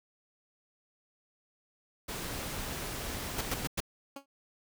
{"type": "noise", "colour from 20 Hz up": "pink", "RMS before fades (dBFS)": -38, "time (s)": [2.08, 3.65], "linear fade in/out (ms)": 10}
{"type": "noise bursts", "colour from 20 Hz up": "pink", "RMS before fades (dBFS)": -32, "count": 4, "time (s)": [3.38, 3.804], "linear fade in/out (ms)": 5, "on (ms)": 31, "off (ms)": 100}
{"type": "tone with exponential decay", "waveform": "15% pulse", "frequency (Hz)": 277.2, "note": "C#4", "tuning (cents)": 0, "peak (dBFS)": -32, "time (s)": [4.16, 4.26], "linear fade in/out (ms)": 5, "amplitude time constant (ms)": 20}
{"effects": []}